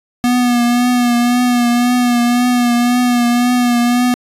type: tone with vibrato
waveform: square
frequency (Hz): 243.1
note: B3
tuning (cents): -27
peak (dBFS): -11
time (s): 0.24-4.14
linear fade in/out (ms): 0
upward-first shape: triangle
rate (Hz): 1.9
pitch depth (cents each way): 37
effects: resampled to 32000 Hz